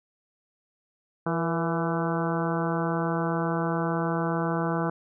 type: harmonic tone with a mistuned harmonic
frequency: 167 Hz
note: E3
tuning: 23 cents sharp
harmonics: 1 / 2 / 3 / 4 / 5 / 6 / 7 / 8 / 9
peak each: -28 / -31 / -33 / -34 / -35 / -36 / -36 / -37 / -38 dBFS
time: 1.26-4.9 s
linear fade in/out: 5 ms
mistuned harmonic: 3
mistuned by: -53 cents
effects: none

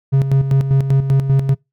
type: tone with tremolo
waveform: triangle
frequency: 136 Hz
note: C#3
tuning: 33 cents flat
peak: -7 dBFS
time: 0.12-1.55 s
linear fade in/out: 20 ms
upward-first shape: square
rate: 5.1 Hz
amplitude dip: 60%
effects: noise-tail reverb RT60 0.2 s tail -25 dB re dry

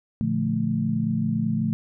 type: chord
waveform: sine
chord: Bb major seventh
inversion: none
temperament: equal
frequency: 116.54 / 146.83 / 174.61 / 220 Hz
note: Bb2 / D3 / F3 / A3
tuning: 0 / 0 / 0 / 0 cents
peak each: -29 / -29 / -28 / -24 dBFS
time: 0.21-1.73 s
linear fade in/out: 0 ms
effects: none

